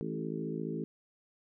harmonic tone with a mistuned harmonic, 54.5 Hz, A1, 16 cents flat, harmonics 3 / 4 / 5 / 6 / 7 / 8, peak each -39 / -40 / -41 / -42 / -42 / -43 dBFS, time 0.01-0.84 s, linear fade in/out 0 ms, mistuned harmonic 7, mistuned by +15 cents, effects none

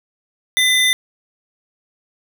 square tone pair together, 2014 / 3589 Hz, B6 / A7, +33 / +34 cents, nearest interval minor seventh, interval 1001 cents, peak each -16 dBFS, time 0.57-0.93 s, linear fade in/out 0 ms, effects none

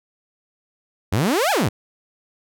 sawtooth exponential two-way sweep, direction up then down, 85.1 to 880 to 85.1 Hz, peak -13 dBFS, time 1.12-1.69 s, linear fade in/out 10 ms, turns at 1.51 s, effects none

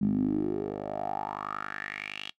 10% pulse tone with band-pass filter sweep, 50.8 Hz, G#1, 38 cents flat, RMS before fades -32 dBFS, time 0.01-2.31 s, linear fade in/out 10 ms, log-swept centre 200 to 3200 Hz, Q 6, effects noise-tail reverb RT60 0.1 s tail -20 dB re dry

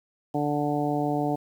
harmonic tone, 146.83 Hz, D3, in tune, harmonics 1 / 2 / 3 / 4 / 5 / 6, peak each -31 / -27 / -32 / -33 / -29 / -37 dBFS, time 0.34-1.36 s, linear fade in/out 10 ms, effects 9-bit

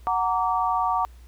sine chord, Gb augmented, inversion none, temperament just, 740 / 925 / 1156.2 Hz, Gb5 / Bb5 / D6, 0 / -14 / -27 cents, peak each -25 dBFS, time 0.07-1.05 s, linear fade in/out 0 ms, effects added 60 Hz sine -44 dBFS peak until 1.27 s + pink hiss -59 dBFS RMS until 1.27 s

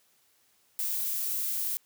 violet noise, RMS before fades -31 dBFS, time 0.79-1.77 s, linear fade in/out 0 ms, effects white hiss -67 dBFS RMS until 1.85 s + high-pass 60 Hz 12 dB/octave

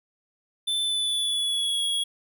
square tone with pitch glide, 3527 to 3329 Hz, A7 to G#7, +3 to +3 cents, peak -24 dBFS, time 0.67-2.04 s, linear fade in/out 10 ms, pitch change -100 cents, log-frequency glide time 0.82-1.84 s, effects none

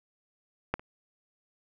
clicks, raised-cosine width 0.5 ms, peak -12 / -30 dBFS, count 2, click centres 0.74 / 0.795 s, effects none

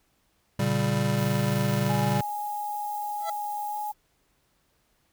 square chord, G diminished, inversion first, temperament just, 117.6 / 141.12 / 196 Hz, Bb2 / Db3 / G3, +16 / +31 / 0 cents, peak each -29 / -28 / -28 dBFS, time 0.59-2.21 s, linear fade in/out 5 ms
violet noise, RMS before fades -44 dBFS, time 1.15-3.94 s, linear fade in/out 50 ms
sine tone with pitch glide, 830.6 to 837.8 Hz, G#5 to G#5, 0 to +15 cents, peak -29 dBFS, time 1.89-3.92 s, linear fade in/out 10 ms, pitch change +15 cents, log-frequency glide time 3.67-3.75 s
25% pulse tone with exponential growth, 665 Hz, E5, 15 cents sharp, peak -24 dBFS, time 3.18-3.3 s, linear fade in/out 5 ms, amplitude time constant 25 ms
effects pink hiss -69 dBFS RMS until 5.12 s

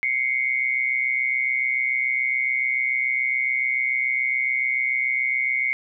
sine tone pair together, 2093 / 2220 Hz, C7 / C#7, 0 / +2 cents, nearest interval minor second, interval 102 cents, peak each -23 dBFS, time 0.03-5.73 s, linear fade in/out 0 ms, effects none

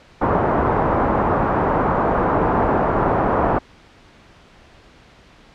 white low-pass noise, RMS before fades -18 dBFS, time 0.21-3.59 s, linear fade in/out 10 ms, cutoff 1100 Hz, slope 24 dB/octave, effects pink hiss -48 dBFS RMS until 5.54 s + low-pass 4000 Hz 12 dB/octave

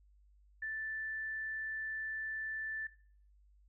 sine tone, 1761 Hz, A6, 1 cent sharp, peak -37 dBFS, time 0.62-2.87 s, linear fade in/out 5 ms, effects noise-tail reverb RT60 0.5 s tail -17 dB re dry + added 50 Hz sine -62 dBFS peak until 3.68 s

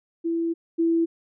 sine tone pair in turn, 333.2 / 331.9 Hz, E4 / E4, +19 / +12 cents, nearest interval unison, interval 7 cents, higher first, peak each -22 / -18 dBFS, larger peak second, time 0.24-0.54 / 0.78-1.06 s, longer first, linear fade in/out 20 ms, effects none

